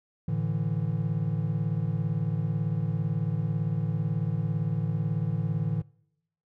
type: chord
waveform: triangle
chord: A suspended fourth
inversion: none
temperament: equal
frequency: 110 / 146.83 / 164.81 Hz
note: A2 / D3 / E3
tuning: 0 / 0 / 0 cents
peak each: -28 dBFS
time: 0.28-5.82 s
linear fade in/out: 5 ms
effects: noise-tail reverb RT60 0.8 s tail -24 dB re dry